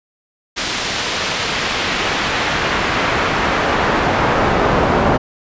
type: noise with band-pass filter sweep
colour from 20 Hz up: brown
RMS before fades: -17 dBFS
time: 0.56-5.18 s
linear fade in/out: 20 ms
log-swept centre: 4700 to 840 Hz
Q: 0.75
effects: resampled to 16000 Hz

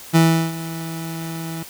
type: tone with ADSR envelope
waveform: 30% pulse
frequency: 163.8 Hz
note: E3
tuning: 11 cents flat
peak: -7 dBFS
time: 0.13-1.63 s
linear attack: 27 ms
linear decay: 360 ms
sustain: -17 dB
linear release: 4 ms
effects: white hiss -39 dBFS RMS until 1.69 s

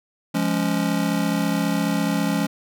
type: chord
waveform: square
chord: Db major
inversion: first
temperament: just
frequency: 173.24 / 207.9 / 277.2 Hz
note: F3 / Ab3 / Db4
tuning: -14 / +2 / 0 cents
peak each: -25 dBFS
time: 0.34-2.47 s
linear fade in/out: 10 ms
effects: none

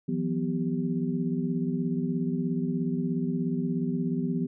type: tone cluster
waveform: sine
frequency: 164.6 / 181.4 / 247.5 / 390.4 Hz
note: E3 / F#3 / B3 / G4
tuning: -2 / -34 / +4 / -7 cents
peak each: -31 / -31 / -29 / -37 dBFS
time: 0.08-4.47 s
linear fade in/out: 10 ms
effects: none

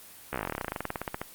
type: slowing click train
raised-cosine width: 0.5 ms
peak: -15 dBFS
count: 26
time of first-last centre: 0.33-1.215 s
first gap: 14 ms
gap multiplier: 1.07
effects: white hiss -49 dBFS RMS until 1.34 s + Opus 24 kbps

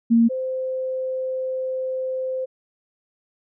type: tone pair in turn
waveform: sine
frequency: 231.1 / 518.8 Hz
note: A#3 / C5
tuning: -15 / -15 cents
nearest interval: octave + major second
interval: 1400 cents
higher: second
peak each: -12 / -23 dBFS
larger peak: first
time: 0.1-0.29 / 0.29-2.46 s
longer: second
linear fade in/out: 20 ms
effects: none

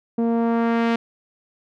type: tone with low-pass filter sweep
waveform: sawtooth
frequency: 231.3 Hz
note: A#3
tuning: 13 cents flat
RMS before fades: -20 dBFS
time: 0.18-0.96 s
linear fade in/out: 5 ms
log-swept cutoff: 490 to 3100 Hz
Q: 0.91
effects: none

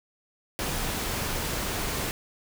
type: noise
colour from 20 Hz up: pink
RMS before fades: -30 dBFS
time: 0.59-2.11 s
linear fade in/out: 0 ms
effects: none

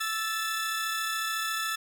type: tone cluster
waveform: sawtooth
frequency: 1321 / 1750 / 3466 Hz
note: E6 / A6 / A7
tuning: +3 / -10 / -27 cents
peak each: -28 / -29 / -36 dBFS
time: 0-1.76 s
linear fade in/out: 10 ms
effects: none

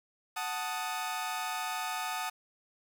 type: chord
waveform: sawtooth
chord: D# diminished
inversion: first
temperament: equal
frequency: 740 / 880 / 1244.5 Hz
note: F#5 / A5 / D#6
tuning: 0 / 0 / 0 cents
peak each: -34 dBFS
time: 0.36-2.3 s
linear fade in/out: 10 ms
effects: 9-bit

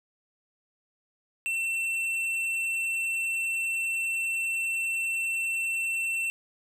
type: tone with hard clipping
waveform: sine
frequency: 2695 Hz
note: E7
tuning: 38 cents sharp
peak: -28 dBFS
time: 1.46-6.3 s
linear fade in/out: 0 ms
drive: 7 dB
effects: none

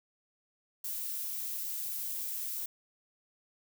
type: noise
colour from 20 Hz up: violet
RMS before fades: -37 dBFS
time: 0.84-2.66 s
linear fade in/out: 5 ms
effects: none

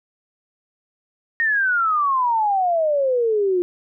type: exponential sweep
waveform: sine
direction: down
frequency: 1864.7 to 349.2 Hz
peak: -16 dBFS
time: 1.4-3.62 s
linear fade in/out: 0 ms
effects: none

